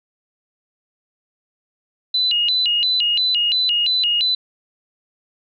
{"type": "tone with vibrato", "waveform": "sine", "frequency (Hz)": 3387, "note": "G#7", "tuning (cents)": 33, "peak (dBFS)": -15, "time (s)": [2.14, 4.35], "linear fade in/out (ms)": 5, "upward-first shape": "square", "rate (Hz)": 2.9, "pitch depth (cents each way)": 290, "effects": []}